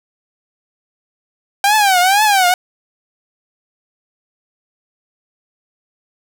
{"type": "tone with vibrato", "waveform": "sawtooth", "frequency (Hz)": 784, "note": "G5", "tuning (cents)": 0, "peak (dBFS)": -6, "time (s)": [1.64, 2.54], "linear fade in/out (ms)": 2, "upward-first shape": "triangle", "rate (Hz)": 2.1, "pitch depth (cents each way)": 190, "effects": []}